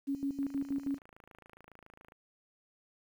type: tone with tremolo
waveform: sine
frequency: 277.2 Hz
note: C#4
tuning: in tune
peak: -30 dBFS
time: 0.07-0.99 s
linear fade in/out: 20 ms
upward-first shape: square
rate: 6.3 Hz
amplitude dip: 75%
type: click train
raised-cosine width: 0.5 ms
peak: -39 dBFS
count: 47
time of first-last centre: 0.43-2.121 s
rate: 27.2 Hz
effects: 10-bit